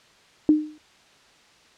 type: tone with exponential decay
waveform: sine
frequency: 305.1 Hz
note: D#4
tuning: 34 cents flat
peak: -10 dBFS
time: 0.49-0.78 s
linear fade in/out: 1 ms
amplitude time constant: 63 ms
effects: white hiss -55 dBFS RMS until 1.77 s + low-pass 5000 Hz 12 dB/octave